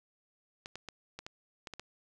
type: clicks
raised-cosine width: 0.2 ms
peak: -25 dBFS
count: 8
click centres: 0.659 / 0.756 / 0.887 / 1.19 / 1.265 / 1.672 / 1.737 / 1.796 s
effects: none